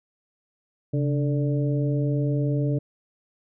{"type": "harmonic tone with a mistuned harmonic", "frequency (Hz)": 146.83, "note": "D3", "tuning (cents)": 0, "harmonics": [1, 2, 3, 4], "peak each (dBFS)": [-22, -28, -32, -34], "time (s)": [0.93, 2.79], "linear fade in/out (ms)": 10, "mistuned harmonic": 1, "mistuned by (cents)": -110, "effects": []}